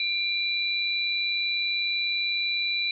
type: tone pair together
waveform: sine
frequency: 2374 / 3962 Hz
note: D7 / B7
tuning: +18 / +5 cents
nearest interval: major sixth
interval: 887 cents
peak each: -27 / -27 dBFS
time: 0-2.91 s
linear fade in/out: 2 ms
effects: none